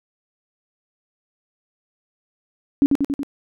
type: tone with echo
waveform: sine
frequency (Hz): 280.7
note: C#4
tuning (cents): +22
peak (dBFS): -10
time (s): 2.82-2.86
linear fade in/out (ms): 0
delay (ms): 93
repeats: 4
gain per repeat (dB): -3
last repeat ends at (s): 3.232
effects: none